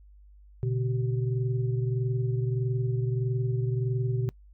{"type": "tone cluster", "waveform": "sine", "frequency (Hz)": [120.8, 142.4, 383.2], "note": ["B2", "C#3", "G4"], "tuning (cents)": [-38, 47, -39], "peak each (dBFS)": [-26, -32, -35], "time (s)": [0.63, 4.29], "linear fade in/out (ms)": 0, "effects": ["noise-tail reverb RT60 0.1 s tail -24 dB re dry", "added 50 Hz sine -50 dBFS peak until 4.53 s"]}